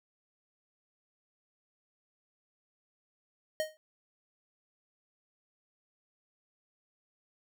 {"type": "tone with exponential decay", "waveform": "square", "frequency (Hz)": 622.3, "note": "D#5", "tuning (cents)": 0, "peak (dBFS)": -27, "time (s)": [3.6, 3.77], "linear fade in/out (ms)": 0, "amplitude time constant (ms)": 36, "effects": []}